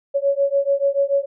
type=beating tone pair; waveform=sine; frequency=554.4 / 561.3 Hz; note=C#5 / C#5; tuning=0 / +22 cents; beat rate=6.9 Hz; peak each=-19 dBFS; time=0.14-1.26 s; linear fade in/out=20 ms; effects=none